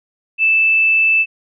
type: tone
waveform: sine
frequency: 2637 Hz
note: E7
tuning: in tune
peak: -10 dBFS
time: 0.38-1.26 s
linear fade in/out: 50 ms
effects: none